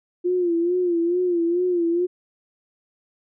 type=tone with vibrato; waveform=sine; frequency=349.2 Hz; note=F4; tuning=in tune; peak=-18 dBFS; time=0.24-2.07 s; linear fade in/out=20 ms; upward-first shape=sine; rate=2.3 Hz; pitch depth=74 cents each way; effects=none